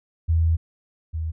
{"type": "tone pair in turn", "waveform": "sine", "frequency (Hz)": [81.9, 80.26], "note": ["E2", "E2"], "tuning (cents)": [-11, -46], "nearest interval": "unison", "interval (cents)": 35, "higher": "first", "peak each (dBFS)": [-16, -24], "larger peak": "first", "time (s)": [[0.28, 0.57], [1.13, 1.32]], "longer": "first", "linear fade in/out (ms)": 20, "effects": []}